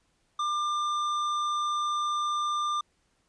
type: tone with hard clipping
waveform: triangle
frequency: 1195 Hz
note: D6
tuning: 30 cents sharp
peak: -28 dBFS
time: 0.39-2.81 s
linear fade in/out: 5 ms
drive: 13 dB
effects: pink hiss -71 dBFS RMS until 3.28 s + resampled to 22050 Hz